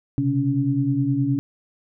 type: tone cluster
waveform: sine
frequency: 127.3 / 137 / 280.7 Hz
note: C3 / C#3 / C#4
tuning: -47 / -20 / +22 cents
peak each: -24 / -24 / -21 dBFS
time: 0.18-1.39 s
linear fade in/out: 0 ms
effects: none